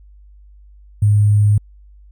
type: tone with sample-and-hold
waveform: sine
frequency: 103.83 Hz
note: G#2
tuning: in tune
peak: -9 dBFS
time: 1.02-1.58 s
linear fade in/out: 5 ms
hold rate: 8820 Hz
effects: added 50 Hz sine -41 dBFS peak until 2.11 s

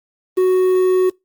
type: tone with quantisation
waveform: triangle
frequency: 370.2 Hz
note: F#4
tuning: 1 cent sharp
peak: -9 dBFS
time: 0.37-1.1 s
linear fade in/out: 10 ms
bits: 6
effects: noise-tail reverb RT60 0.2 s tail -25 dB re dry + Opus 24 kbps

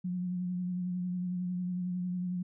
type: tone with vibrato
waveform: sine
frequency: 180 Hz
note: F#3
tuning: 47 cents flat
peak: -31 dBFS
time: 0.04-2.43 s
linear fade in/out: 10 ms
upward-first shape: sine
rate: 11 Hz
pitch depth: 27 cents each way
effects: none

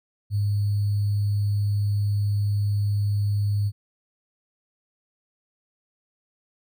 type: tone with sample-and-hold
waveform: sine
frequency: 102.3 Hz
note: G#2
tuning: 26 cents flat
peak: -20 dBFS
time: 0.3-3.72 s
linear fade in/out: 50 ms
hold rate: 4410 Hz
effects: none

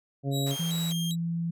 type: harmonic tone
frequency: 138.59 Hz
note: C#3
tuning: in tune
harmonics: 1 / 2 / 3 / 4 / 5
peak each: -27 / -33 / -37 / -39 / -41 dBFS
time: 0.23-0.57 s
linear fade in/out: 50 ms
type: tone with vibrato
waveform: sawtooth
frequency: 3520 Hz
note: A7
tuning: in tune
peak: -30 dBFS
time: 0.31-1.16 s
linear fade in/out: 50 ms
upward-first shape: square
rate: 2.5 Hz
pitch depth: 160 cents each way
type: high-pass noise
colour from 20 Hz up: pink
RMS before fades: -44 dBFS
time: 0.46-0.93 s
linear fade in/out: 10 ms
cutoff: 410 Hz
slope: 24 dB/octave
type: tone with pitch glide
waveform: sine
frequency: 166.7 to 168.25 Hz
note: E3 to E3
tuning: +20 to +36 cents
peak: -27 dBFS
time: 0.59-1.51 s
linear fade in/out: 10 ms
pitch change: +16 cents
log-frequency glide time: 0.89-1.25 s
effects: none

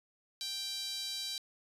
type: tone with high-pass filter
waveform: sawtooth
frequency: 785 Hz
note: G5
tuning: 2 cents sharp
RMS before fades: -39 dBFS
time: 0.41-1.38 s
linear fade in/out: 0 ms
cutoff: 4100 Hz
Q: 4.1
effects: resampled to 32000 Hz

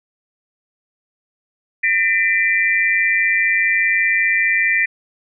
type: tone cluster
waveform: sine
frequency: 1820 / 2005 / 2364 Hz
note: A#6 / B6 / D7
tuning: -42 / +26 / +11 cents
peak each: -18 dBFS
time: 1.83-4.86 s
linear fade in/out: 10 ms
effects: none

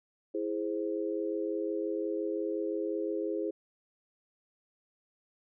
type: chord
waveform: sine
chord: E augmented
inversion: none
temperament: equal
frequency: 329.6 / 415.3 / 523.3 Hz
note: E4 / G#4 / B#4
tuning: 0 / 0 / 0 cents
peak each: -34 / -34 / -37 dBFS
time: 0.34-3.51 s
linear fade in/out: 10 ms
effects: none

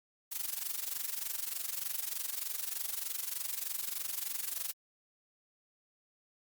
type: noise with amplitude modulation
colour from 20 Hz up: blue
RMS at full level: -34 dBFS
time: 0.31-4.73 s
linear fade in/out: 20 ms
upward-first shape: sine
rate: 23.3 Hz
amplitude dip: 80%
effects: Opus 48 kbps

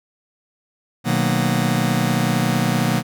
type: chord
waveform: sawtooth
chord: B major seventh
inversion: none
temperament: just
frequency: 123.47 / 154.34 / 185.21 / 231.5 Hz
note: B2 / D#3 / F#3 / A#3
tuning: 0 / -14 / +2 / -12 cents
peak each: -18 dBFS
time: 1.04-3.03 s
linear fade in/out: 50 ms
effects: none

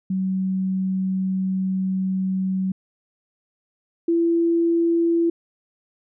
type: tone pair in turn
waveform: sine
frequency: 188.8 / 336.4 Hz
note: F#3 / E4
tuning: +35 / +35 cents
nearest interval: minor seventh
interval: 1000 cents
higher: second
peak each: -20 / -16 dBFS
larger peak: second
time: 0.1-2.72 / 4.08-5.3 s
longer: first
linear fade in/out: 5 ms
effects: none

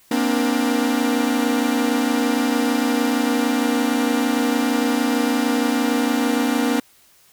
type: tone cluster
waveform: 45% pulse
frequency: 236.8 / 263.3 / 294.3 / 476.3 Hz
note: A#3 / C4 / D4 / A#4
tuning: +27 / +11 / +4 / +37 cents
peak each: -22 / -22 / -23 / -27 dBFS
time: 0.11-6.8 s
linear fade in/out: 5 ms
effects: white hiss -54 dBFS RMS until 7.32 s

